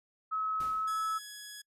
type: tone with pitch glide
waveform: sine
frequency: 1286 to 1304 Hz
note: E6 to E6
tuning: -43 to -19 cents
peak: -30 dBFS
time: 0.31-1.19 s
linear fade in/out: 20 ms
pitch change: +24 cents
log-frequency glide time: 0.71-1.02 s
type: noise with exponential decay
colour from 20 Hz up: pink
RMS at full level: -46 dBFS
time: 0.6-1.11 s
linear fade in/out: 5 ms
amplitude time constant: 110 ms
type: tone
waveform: 10% pulse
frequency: 1679 Hz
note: G#6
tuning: 18 cents sharp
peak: -35 dBFS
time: 0.87-1.62 s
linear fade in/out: 10 ms
effects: noise-tail reverb RT60 0.1 s tail -26 dB re dry + resampled to 32000 Hz